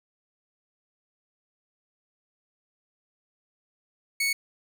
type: tone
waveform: sawtooth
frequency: 2217 Hz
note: C#7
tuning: in tune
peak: -20 dBFS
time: 4.2-4.33 s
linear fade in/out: 5 ms
effects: none